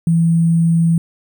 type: tone with sample-and-hold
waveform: sine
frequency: 166.3 Hz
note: E3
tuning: 16 cents sharp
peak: -10 dBFS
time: 0.07-0.98 s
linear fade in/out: 2 ms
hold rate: 8820 Hz
effects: none